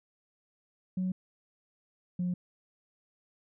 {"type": "tone pair in turn", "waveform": "sine", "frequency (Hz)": [185, 178.8], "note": ["F#3", "F3"], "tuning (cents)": [0, 41], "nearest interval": "minor second", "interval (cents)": 59, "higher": "first", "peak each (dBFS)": -27, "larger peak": "neither", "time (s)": [[0.97, 1.12], [2.19, 2.34]], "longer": "neither", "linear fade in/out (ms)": 5, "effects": ["tanh soft clip ceiling -25 dBFS"]}